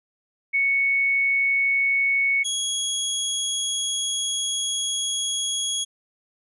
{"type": "tone pair in turn", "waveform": ["sine", "20% pulse"], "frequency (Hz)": [2217, 3322], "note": ["C#7", "G#7"], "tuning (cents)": [0, 0], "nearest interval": "perfect fifth", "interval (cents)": 700, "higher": "second", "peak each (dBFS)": -18, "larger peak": "neither", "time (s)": [[0.53, 2.44], [2.44, 5.85]], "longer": "second", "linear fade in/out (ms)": 20, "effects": ["resampled to 24000 Hz"]}